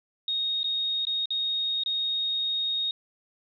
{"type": "tone with dropouts", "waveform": "sine", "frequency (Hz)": 3729, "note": "A#7", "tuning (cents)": 0, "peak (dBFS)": -25, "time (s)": [0.28, 2.91], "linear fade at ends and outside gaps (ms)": 2, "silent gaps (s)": [[0.632, 0.642], [1.052, 1.069], [1.257, 1.305], [1.836, 1.86]], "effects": []}